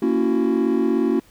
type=chord; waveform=triangle; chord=F# dominant seventh; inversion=first; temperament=just; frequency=231.2 / 277.5 / 333 / 370 Hz; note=A#3 / C#4 / E4 / F#4; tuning=-14 / +2 / +18 / 0 cents; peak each=-20 dBFS; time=0.02-1.2 s; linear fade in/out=5 ms; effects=tanh soft clip ceiling -6 dBFS + pink hiss -54 dBFS RMS until 1.3 s